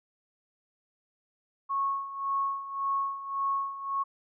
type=tone with tremolo; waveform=sine; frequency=1100 Hz; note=C#6; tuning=14 cents flat; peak=-25 dBFS; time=1.69-4.04 s; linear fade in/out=20 ms; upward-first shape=sine; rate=1.8 Hz; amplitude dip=75%; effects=none